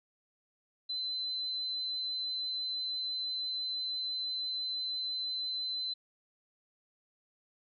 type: tone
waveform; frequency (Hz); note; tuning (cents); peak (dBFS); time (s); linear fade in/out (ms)
sine; 4047; B7; +42; -33; 0.89-5.94; 10
effects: none